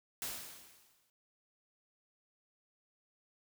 white noise with exponential decay, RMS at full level -38 dBFS, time 0.22-1.1 s, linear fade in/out 1 ms, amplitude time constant 190 ms, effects none

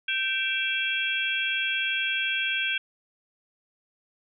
sine tone cluster, 1557 / 2343 / 2691 / 3274 Hz, G6 / D7 / E7 / G#7, -12 / -5 / +35 / -25 cents, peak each -30 dBFS, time 0.08-2.78 s, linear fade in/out 5 ms, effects none

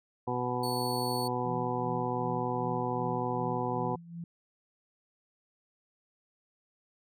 harmonic tone, 123.7 Hz, B2, 3 cents sharp, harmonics 1 / 2 / 3 / 4 / 6 / 7 / 8, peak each -37 / -37 / -37 / -37 / -37 / -37 / -37 dBFS, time 0.27-3.96 s, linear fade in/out 10 ms
sawtooth tone, 4435 Hz, C#8, in tune, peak -34 dBFS, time 0.63-1.28 s, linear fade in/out 5 ms
sine tone with tremolo, 169.5 Hz, E3, 49 cents sharp, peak -36 dBFS, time 1.45-4.24 s, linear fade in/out 2 ms, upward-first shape sine, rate 2.6 Hz, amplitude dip 75%
effects none

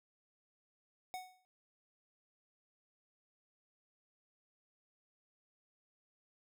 square tone with exponential decay, 740 Hz, F#5, in tune, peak -39 dBFS, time 1.14-1.45 s, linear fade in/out 0 ms, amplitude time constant 66 ms, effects none

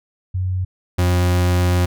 sine / 40% pulse tone pair in turn, 92.5 / 89.2 Hz, F#2 / F2, 0 / +37 cents, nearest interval minor second, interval 63 cents, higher first, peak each -18 / -13 dBFS, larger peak second, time 0.34-0.65 / 0.98-1.86 s, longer second, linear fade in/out 10 ms, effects none

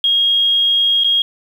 sine tone with dropouts, 3266 Hz, G#7, 30 cents flat, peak -11 dBFS, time 0.04-1.22 s, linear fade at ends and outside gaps 2 ms, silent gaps 1.037-1.044 s, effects 7-bit

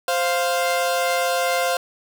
sawtooth tone pair together, 522.9 / 698 Hz, C5 / F5, -1 / -1 cents, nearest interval perfect fourth, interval 500 cents, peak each -18 dBFS, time 0.08-1.77 s, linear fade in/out 2 ms, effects none

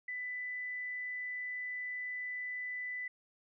sine tone, 1993 Hz, B6, 15 cents sharp, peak -37 dBFS, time 0.08-3.08 s, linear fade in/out 5 ms, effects none

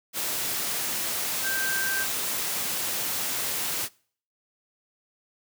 sine tone in noise, 1568 Hz, G6, in tune, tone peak -27 dBFS, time 1.42-2.07 s, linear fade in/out 50 ms, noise white, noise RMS -29 dBFS, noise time 0.13-3.89 s, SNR -1 dB, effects noise-tail reverb RT60 0.5 s tail -24 dB re dry + high-pass 100 Hz 12 dB/octave

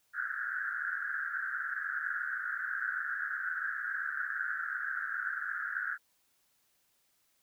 pink band-pass noise, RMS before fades -36 dBFS, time 0.13-5.98 s, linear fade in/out 50 ms, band 1400 to 1700 Hz, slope 96 dB/octave, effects white hiss -73 dBFS RMS until 7.42 s

